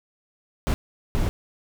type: noise bursts at uneven times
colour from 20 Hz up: brown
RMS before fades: -22 dBFS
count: 2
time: 0.67-0.74 / 1.15-1.29 s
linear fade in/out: 0 ms
effects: none